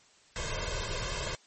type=noise with comb filter; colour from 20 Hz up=pink; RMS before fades=-34 dBFS; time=0.36-1.35 s; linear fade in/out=0 ms; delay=1.9 ms; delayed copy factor=+0.95; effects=white hiss -61 dBFS RMS until 1.46 s + MP3 32 kbps